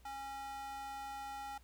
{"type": "tone with high-pass filter", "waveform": "square", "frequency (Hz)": 273.7, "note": "C#4", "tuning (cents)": -22, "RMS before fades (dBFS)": -45, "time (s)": [0.05, 1.58], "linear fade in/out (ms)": 5, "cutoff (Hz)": 930, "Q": 5.6, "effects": ["added 60 Hz sine -60 dBFS peak until 1.63 s", "pink hiss -69 dBFS RMS until 1.63 s"]}